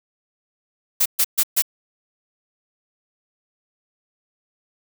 blue noise bursts, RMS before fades -17 dBFS, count 4, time 1-1.622 s, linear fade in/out 10 ms, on 58 ms, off 130 ms, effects none

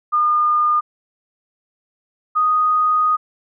sine tone pair in turn, 1215 / 1242.7 Hz, D#6 / D#6, -42 / -3 cents, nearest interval unison, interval 39 cents, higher second, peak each -13 dBFS, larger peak neither, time 0.12-0.81 / 2.35-3.17 s, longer second, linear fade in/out 20 ms, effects none

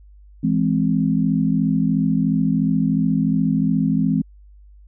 sine chord, E augmented, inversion none, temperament equal, 164.81 / 207.7 / 261.6 Hz, E3 / G#3 / B#3, 0 / 0 / 0 cents, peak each -20 dBFS, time 0.43-4.22 s, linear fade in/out 10 ms, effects added 50 Hz sine -43 dBFS peak until 4.87 s

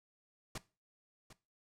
pink noise with echo, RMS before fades -41 dBFS, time 0.55-0.58 s, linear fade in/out 5 ms, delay 750 ms, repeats 1, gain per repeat -14 dB, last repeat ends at 1.33 s, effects noise-tail reverb RT60 0.3 s tail -18 dB re dry + low-pass 9000 Hz 12 dB/octave

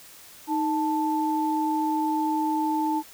sine tone pair together, 311.1 / 880 Hz, D#4 / A5, 0 / 0 cents, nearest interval octave + tritone, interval 1800 cents, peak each -25 dBFS, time 0.47-3.03 s, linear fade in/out 50 ms, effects white hiss -48 dBFS RMS until 3.13 s

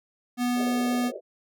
square tone, 245.3 Hz, B3, 12 cents flat, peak -24 dBFS, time 0.37-1.12 s, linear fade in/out 50 ms
white band-pass noise, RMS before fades -37 dBFS, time 0.55-1.21 s, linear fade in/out 50 ms, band 370 to 640 Hz, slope 96 dB/octave
effects none

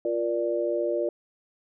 sine chord, Bb major, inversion second, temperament equal with one note detuned, 349.2 / 472.9 / 587.3 Hz, F4 / Bb4 / D5, 0 / +25 / 0 cents, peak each -28 / -30 / -27 dBFS, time 0.05-1.09 s, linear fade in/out 2 ms, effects none

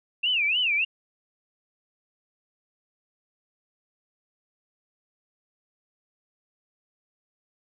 sine tone with vibrato, 2637 Hz, E7, in tune, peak -21 dBFS, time 0.23-0.85 s, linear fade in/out 10 ms, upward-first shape sine, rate 3.4 Hz, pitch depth 240 cents each way, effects none

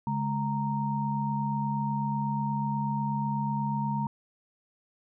sine tone cluster, 141.4 / 209.6 / 929 Hz, C#3 / G#3 / A#5, +35 / +16 / -6 cents, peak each -31 dBFS, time 0.07-4.07 s, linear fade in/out 2 ms, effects none

